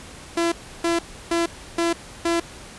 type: tone bursts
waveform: sawtooth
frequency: 337.6 Hz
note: E4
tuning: 41 cents sharp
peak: -15 dBFS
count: 5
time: 0.37-2.4 s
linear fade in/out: 5 ms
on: 150 ms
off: 320 ms
effects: pink hiss -41 dBFS RMS until 2.78 s + resampled to 24000 Hz